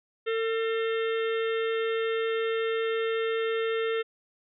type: harmonic tone with a mistuned harmonic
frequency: 450.9 Hz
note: A4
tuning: 42 cents sharp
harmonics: 1 / 3 / 4 / 5 / 6 / 7 / 8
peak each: -26 / -36 / -38 / -40 / -42 / -43 / -44 dBFS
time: 0.26-4.03 s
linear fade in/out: 20 ms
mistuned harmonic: 5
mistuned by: -100 cents
effects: none